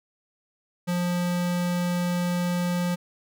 square tone, 176.5 Hz, F3, 19 cents sharp, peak -24 dBFS, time 0.87-2.96 s, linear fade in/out 20 ms, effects none

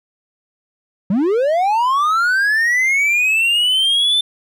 triangle linear sweep, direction up, 174.61 to 3557 Hz, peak -11 dBFS, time 1.1-4.21 s, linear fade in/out 5 ms, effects none

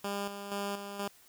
10% pulse tone with tremolo, 201 Hz, G3, 44 cents sharp, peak -25 dBFS, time 0.04-1.08 s, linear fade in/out 5 ms, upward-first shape square, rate 2.1 Hz, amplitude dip 55%, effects white hiss -60 dBFS RMS until 1.28 s

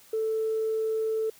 sine tone, 441 Hz, A4, 4 cents sharp, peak -24 dBFS, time 0.13-1.3 s, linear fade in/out 5 ms, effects tanh soft clip ceiling -20 dBFS + white hiss -55 dBFS RMS until 1.39 s

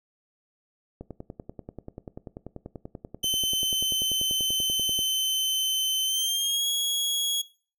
click train, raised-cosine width 2 ms, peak -24 dBFS, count 42, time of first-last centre 1.01-4.991 s, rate 10.3 Hz
sawtooth tone with pitch glide, 3069 to 3327 Hz, G7 to G#7, -37 to +2 cents, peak -21 dBFS, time 3.23-7.42 s, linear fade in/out 10 ms, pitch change +139 cents, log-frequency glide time 6.05-6.68 s
effects noise-tail reverb RT60 0.4 s tail -19 dB re dry

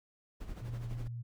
brown noise with tremolo, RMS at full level -41 dBFS, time 0.4-1.08 s, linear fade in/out 10 ms, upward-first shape sine, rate 12 Hz, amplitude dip 60%
sine tone, 118.3 Hz, A#2, 26 cents sharp, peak -38 dBFS, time 0.61-1.23 s, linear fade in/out 20 ms
effects none

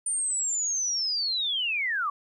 sine linear sweep, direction down, 9050 to 1100 Hz, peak -25 dBFS, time 0.06-2.1 s, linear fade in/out 5 ms, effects 11-bit

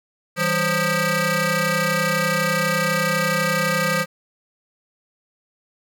15% pulse ring-modulated tone, 355.6 Hz, F4, 31 cents sharp, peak -9 dBFS, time 0.36-4.06 s, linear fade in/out 50 ms, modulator 873 Hz, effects none

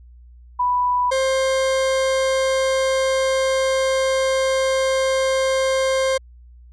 sine / 40% pulse tone pair in turn, 987.8 / 529 Hz, B5 / C5, 0 / +19 cents, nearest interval major seventh, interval 1081 cents, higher first, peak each -16 dBFS, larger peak neither, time 0.59-1.11 / 1.11-6.18 s, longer second, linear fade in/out 10 ms, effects added 60 Hz sine -42 dBFS peak until 6.72 s + resampled to 22050 Hz

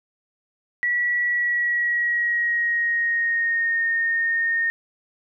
sine tone with pitch glide, 1939 to 1839.7 Hz, B6 to A#6, -32 to -23 cents, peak -19 dBFS, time 0.83-4.7 s, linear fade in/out 0 ms, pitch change -91 cents, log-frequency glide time 1.25-3.85 s, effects none

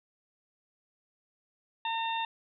harmonic tone, 909 Hz, A#5, 44 cents flat, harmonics 1 / 2 / 3 / 4, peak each -31 / -41 / -38 / -38 dBFS, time 1.85-2.25 s, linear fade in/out 2 ms, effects none

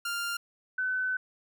sawtooth / sine tone pair in turn, 1396.9 / 1512.2 Hz, F6 / F#6, 0 / +37 cents, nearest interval minor second, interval 137 cents, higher second, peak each -27 dBFS, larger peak neither, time 0.05-0.37 / 0.78-1.17 s, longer second, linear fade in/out 5 ms, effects none

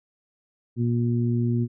harmonic tone, 119 Hz, A#2, 36 cents sharp, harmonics 1 / 2 / 3, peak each -22 / -25 / -32 dBFS, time 0.76-1.68 s, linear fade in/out 50 ms, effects none

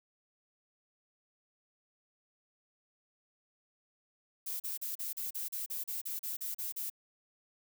violet noise bursts, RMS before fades -38 dBFS, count 14, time 4.46-6.901 s, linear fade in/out 10 ms, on 140 ms, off 37 ms, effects none

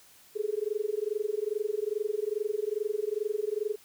sine tone with amplitude modulation, 422.3 Hz, G#4, 29 cents sharp, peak -24 dBFS, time 0.35-3.76 s, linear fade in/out 20 ms, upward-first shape sine, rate 22.4 Hz, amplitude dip 100%, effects white hiss -57 dBFS RMS until 3.84 s

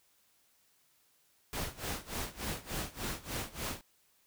pink noise with tremolo, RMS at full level -36 dBFS, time 1.53-3.81 s, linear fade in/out 0 ms, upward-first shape sine, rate 3.4 Hz, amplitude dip 90%, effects white hiss -70 dBFS RMS until 4.26 s

